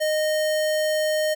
square tone, 617 Hz, D#5, 15 cents flat, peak -21 dBFS, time 0-1.35 s, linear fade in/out 20 ms, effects none

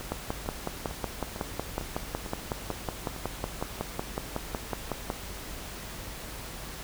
two click trains, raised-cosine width 1 ms, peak -24 / -15 dBFS, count 9 / 28, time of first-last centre 0.01-3.614 / 0.12-5.102 s, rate 2.22 / 5.42 Hz, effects added 50 Hz sine -45 dBFS peak until 6.83 s + pink hiss -41 dBFS RMS until 6.83 s

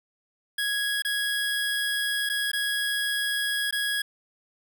25% pulse tone with dropouts, 1661.2 Hz, G#6, in tune, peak -21 dBFS, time 0.58-4.02 s, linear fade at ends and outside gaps 5 ms, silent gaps 1.022-1.048 / 2.292-2.297 / 2.517-2.532 / 3.71-3.725 s, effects 10-bit

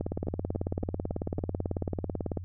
two click trains, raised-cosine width 2 ms, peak -17 / -22 dBFS, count 44 / 5, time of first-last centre 0.01-2.373 / 0.27-1.39 s, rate 18.2 / 3.57 Hz, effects added 90 Hz sine -37 dBFS peak until 2.44 s

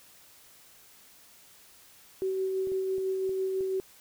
sine tone with tremolo, 380.1 Hz, F#4, 47 cents sharp, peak -26 dBFS, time 2.22-3.8 s, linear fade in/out 0 ms, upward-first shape sine, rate 6 Hz, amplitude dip 25%
clicks, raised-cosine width 2 ms, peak -34 dBFS, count 5, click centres 2.672 / 2.719 / 2.982 / 3.293 / 3.608 s
effects white hiss -56 dBFS RMS until 4 s

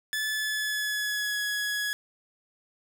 sawtooth tone with pitch glide, 1733 to 1678.8 Hz, A6 to G#6, -27 to +18 cents, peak -24 dBFS, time 0.13-1.93 s, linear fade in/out 0 ms, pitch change -55 cents, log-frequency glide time 0.29-1.4 s, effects none

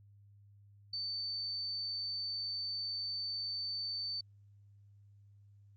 sine tone, 4549 Hz, C#8, 44 cents sharp, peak -36 dBFS, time 0.93-4.21 s, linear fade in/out 5 ms, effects added 101 Hz sine -58 dBFS peak until 5.76 s + Opus 48 kbps

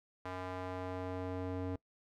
square tone with band-pass filter sweep, 92 Hz, F#2, 9 cents flat, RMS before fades -40 dBFS, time 0.25-1.76 s, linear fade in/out 5 ms, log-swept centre 1000 to 360 Hz, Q 0.93, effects noise-tail reverb RT60 0.1 s tail -22 dB re dry

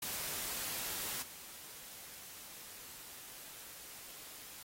white noise with level steps, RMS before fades -40 / -51 dBFS, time 0.02-4.63 s, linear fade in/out 5 ms, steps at 1.22 s, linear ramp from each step 5 ms, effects AAC 48 kbps

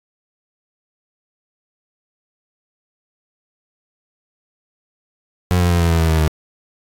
30% pulse tone with pitch steps, 89.9 / 88.1 / 86.34 / 84.61 / 82.92 / 81.26 / 79.63 / 78.04 Hz, F#2 / F2 / F2 / E2 / E2 / E2 / D#2 / D#2, -49 / +16 / -19 / +46 / +11 / -24 / +41 / +6 cents, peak -10 dBFS, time 5.51-6.278 s, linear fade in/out 0 ms, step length 96 ms, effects AAC 64 kbps

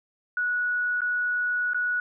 sine tone with dropouts, 1466 Hz, F#6, 16 cents flat, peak -23 dBFS, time 0.37-2 s, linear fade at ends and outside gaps 2 ms, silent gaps 1.007-1.017 / 1.734-1.745 s, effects none

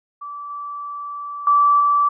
sine tone with level steps, 1159 Hz, D6, 23 cents flat, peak -29 / -27 / -11 / -13 dBFS, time 0.21-2.09 s, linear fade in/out 10 ms, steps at 0.5 / 1.47 / 1.8 s, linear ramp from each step 2 ms, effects none

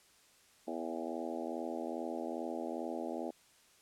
harmonic tone with a mistuned harmonic, 82.41 Hz, E2, in tune, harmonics 3 / 4 / 5 / 6 / 7 / 8 / 9 / 10, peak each -43 / -42 / -46 / -47 / -45 / -45 / -48 / -50 dBFS, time 0.67-3.31 s, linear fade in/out 10 ms, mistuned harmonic 9, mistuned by +23 cents, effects white hiss -65 dBFS RMS until 3.81 s + low-pass 10000 Hz 12 dB/octave

